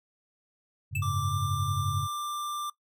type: chord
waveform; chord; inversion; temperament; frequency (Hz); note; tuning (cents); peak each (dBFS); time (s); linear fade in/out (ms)
sine; F# suspended second; none; equal; 92.5 / 103.83 / 138.59; F#2 / G#2 / C#3; 0 / 0 / 0; -32; 0.91-2.08; 50
type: tone with exponential decay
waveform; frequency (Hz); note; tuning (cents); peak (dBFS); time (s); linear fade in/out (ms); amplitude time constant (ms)
square; 2637; E7; 0; -29; 0.95-1.09; 5; 29
type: tone with pitch glide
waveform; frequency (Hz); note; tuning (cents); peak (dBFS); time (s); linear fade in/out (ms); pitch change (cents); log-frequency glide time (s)
square; 1174.7 to 1184.9; D6 to D6; 0 to +15; -32; 1.02-2.7; 5; +15; 1.24-1.33
effects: noise-tail reverb RT60 0.1 s tail -19 dB re dry